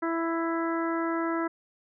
harmonic tone, 331.2 Hz, E4, 8 cents sharp, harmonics 1 / 2 / 3 / 4 / 5 / 6, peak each -28 / -35 / -35 / -34 / -39 / -42 dBFS, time 0.02-1.48 s, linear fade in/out 10 ms, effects none

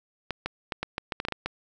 clicks, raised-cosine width 0.3 ms, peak -13 dBFS, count 11, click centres 0.307 / 0.46 / 0.722 / 0.83 / 0.981 / 1.122 / 1.201 / 1.251 / 1.285 / 1.323 / 1.46 s, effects none

